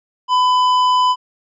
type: tone with tanh clipping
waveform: triangle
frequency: 1003 Hz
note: B5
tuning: 26 cents sharp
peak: -13 dBFS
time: 0.28-1.16 s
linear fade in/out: 50 ms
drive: 15 dB
effects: resampled to 16000 Hz